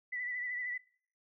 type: tone with vibrato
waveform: sine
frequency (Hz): 1975.5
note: B6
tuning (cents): 0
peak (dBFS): -35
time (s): 0.12-0.78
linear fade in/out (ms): 10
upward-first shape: sine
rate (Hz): 13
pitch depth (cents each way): 37
effects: noise-tail reverb RT60 0.5 s tail -22 dB re dry